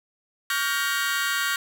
sawtooth chord, G half-diminished seventh, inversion second, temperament just, 1128.9 / 1411.2 / 1568 / 1881.6 Hz, Db6 / F6 / G6 / Bb6, +31 / +18 / 0 / +16 cents, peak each -27 / -24 / -25 / -25 dBFS, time 0.5-1.56 s, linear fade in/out 2 ms, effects none

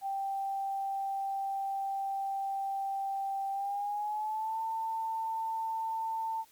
sine tone with pitch glide, 784 to 895.4 Hz, G5 to A5, 0 to +30 cents, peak -31 dBFS, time 0.01-6.45 s, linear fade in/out 50 ms, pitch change +230 cents, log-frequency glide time 3.52-4.6 s, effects white hiss -62 dBFS RMS until 6.51 s + MP3 96 kbps

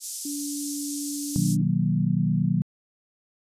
pink band-pass noise, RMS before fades -35 dBFS, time 0-1.57 s, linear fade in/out 50 ms, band 5700 to 11000 Hz, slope 24 dB/octave
sine tone, 288.1 Hz, D4, 33 cents flat, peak -30 dBFS, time 0.25-1.62 s, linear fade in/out 5 ms
sine chord, B major seventh, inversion none, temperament equal, 123.47 / 155.56 / 185 / 233.1 Hz, B2 / D#3 / F#3 / A#3, 0 / 0 / 0 / 0 cents, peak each -28 / -24 / -24 / -30 dBFS, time 1.36-2.62 s, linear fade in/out 0 ms
effects resampled to 32000 Hz

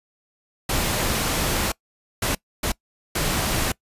pink noise bursts at uneven times, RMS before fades -23 dBFS, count 4, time 0.69-1.72 / 2.22-2.35 / 2.63-2.72 / 3.15-3.72 s, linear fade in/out 5 ms, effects noise-tail reverb RT60 0.1 s tail -23 dB re dry + resampled to 32000 Hz

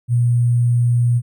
sine tone with sample-and-hold, 120.2 Hz, B2, 46 cents flat, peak -12 dBFS, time 0.08-1.22 s, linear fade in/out 50 ms, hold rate 8820 Hz, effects none

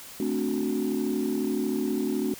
sine chord, D dominant seventh, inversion second, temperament equal, 220 / 261.6 / 293.7 / 370 Hz, A3 / C4 / D4 / F#4, 0 / 0 / 0 / 0 cents, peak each -29 dBFS, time 0.2-2.34 s, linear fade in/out 2 ms, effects tanh soft clip ceiling -19 dBFS + white hiss -44 dBFS RMS until 2.39 s

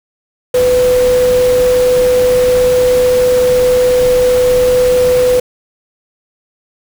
sine tone in noise, 500 Hz, B4, 21 cents sharp, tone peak -7 dBFS, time 0.54-5.4 s, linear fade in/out 5 ms, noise pink, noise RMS -22 dBFS, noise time 0.54-5.4 s, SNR +12 dB, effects none

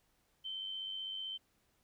sine tone with amplitude modulation, 3096 Hz, G7, 22 cents flat, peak -37 dBFS, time 0.44-1.38 s, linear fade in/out 20 ms, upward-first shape sine, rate 95.7 Hz, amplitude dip 45%, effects pink hiss -75 dBFS RMS until 1.83 s

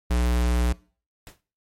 square tone, 60.3 Hz, B1, 41 cents flat, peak -20 dBFS, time 0.1-0.73 s, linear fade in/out 10 ms
pink noise with exponential decay, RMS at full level -39 dBFS, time 1.27-1.41 s, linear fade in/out 0 ms, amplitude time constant 30 ms
effects noise-tail reverb RT60 0.4 s tail -21 dB re dry + MP3 64 kbps

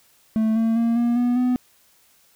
triangle tone with pitch steps, 220 / 225.7 / 231.5 / 237.4 / 243.5 / 249.8 Hz, A3 / A3 / A#3 / A#3 / B3 / B3, 0 / +44 / -12 / +32 / -24 / +20 cents, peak -15 dBFS, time 0.36-1.56 s, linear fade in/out 0 ms, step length 200 ms, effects white hiss -58 dBFS RMS until 2.35 s

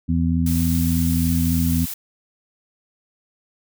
harmonic tone, 83.4 Hz, E2, 21 cents sharp, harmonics 1 / 2 / 3, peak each -21 / -21 / -21 dBFS, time 0.08-1.86 s, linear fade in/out 20 ms
blue noise, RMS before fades -30 dBFS, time 0.46-1.94 s, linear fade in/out 5 ms
effects none

